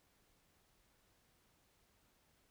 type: silence
effects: pink hiss -74 dBFS RMS until 2.5 s